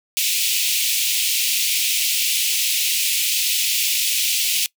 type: high-pass noise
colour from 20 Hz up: pink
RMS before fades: -20 dBFS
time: 0.17-4.66 s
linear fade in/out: 0 ms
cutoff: 2400 Hz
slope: 48 dB/octave
effects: noise-tail reverb RT60 0.1 s tail -22 dB re dry